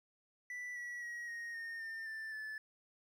triangle tone with pitch steps, 1973 / 1938 / 1903.6 / 1869.8 / 1836.6 / 1804 / 1772 / 1740.6 Hz, B6 / B6 / A#6 / A#6 / A#6 / A6 / A6 / A6, -2 / -33 / +36 / +5 / -26 / +43 / +12 / -19 cents, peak -40 dBFS, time 0.5-2.58 s, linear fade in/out 2 ms, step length 260 ms, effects none

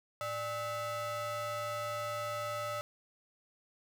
square ring-modulated tone, 350.4 Hz, F4, 6 cents sharp, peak -33 dBFS, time 0.21-2.81 s, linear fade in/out 0 ms, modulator 942 Hz, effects none

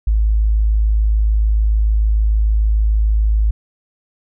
sine tone, 53.4 Hz, G#1, 49 cents sharp, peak -11 dBFS, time 0.07-3.51 s, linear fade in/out 5 ms, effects none

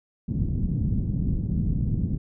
white low-pass noise, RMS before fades -25 dBFS, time 0.28-2.18 s, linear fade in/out 10 ms, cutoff 200 Hz, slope 24 dB/octave, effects none

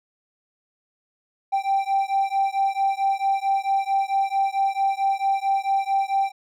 triangle beating tone pair, 781 / 785.5 Hz, G5 / G5, -7 / +3 cents, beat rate 4.5 Hz, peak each -20 dBFS, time 1.52-6.32 s, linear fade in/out 20 ms, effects tanh soft clip ceiling -13 dBFS

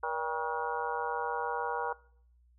harmonic tone with a mistuned harmonic, 159.2 Hz, D#3, 40 cents sharp, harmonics 3 / 4 / 5 / 6 / 7 / 8 / 9, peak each -38 / -43 / -37 / -35 / -40 / -46 / -38 dBFS, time 0.03-1.93 s, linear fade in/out 5 ms, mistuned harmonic 4, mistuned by -150 cents, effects noise-tail reverb RT60 0.6 s tail -22 dB re dry + added 60 Hz sine -61 dBFS peak until 2.58 s

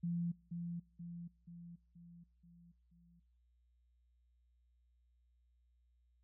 sine tone with echo, 171.5 Hz, F3, 31 cents flat, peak -35 dBFS, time 0.03-0.32 s, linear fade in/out 10 ms, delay 480 ms, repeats 6, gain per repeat -5 dB, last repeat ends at 3.2 s, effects noise-tail reverb RT60 0.5 s tail -23 dB re dry + added 60 Hz sine -70 dBFS peak until 6.23 s

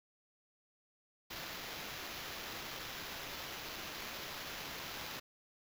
white noise with sample-and-hold, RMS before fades -45 dBFS, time 1.3-5.2 s, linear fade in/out 10 ms, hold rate 8820 Hz, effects none

